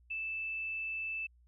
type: tone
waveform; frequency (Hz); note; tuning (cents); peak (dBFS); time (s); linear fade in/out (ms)
sine; 2637; E7; 0; -35; 0.1-1.27; 10
effects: added 60 Hz sine -61 dBFS peak until 1.47 s